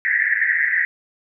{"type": "band-pass noise", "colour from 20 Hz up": "white", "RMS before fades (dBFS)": -19, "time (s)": [0.05, 0.85], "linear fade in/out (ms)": 0, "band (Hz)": [1700, 2000], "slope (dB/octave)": 96, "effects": []}